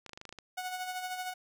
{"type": "clicks", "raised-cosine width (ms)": 0.2, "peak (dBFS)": -28, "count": 9, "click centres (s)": [0.063, 0.094, 0.133, 0.175, 0.214, 0.253, 0.292, 0.326, 0.387]}
{"type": "tone with tremolo", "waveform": "sawtooth", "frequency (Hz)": 736, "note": "F#5", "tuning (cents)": -9, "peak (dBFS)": -30, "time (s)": [0.57, 1.34], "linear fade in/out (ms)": 10, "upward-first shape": "sine", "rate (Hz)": 13, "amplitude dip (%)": 50}
{"effects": []}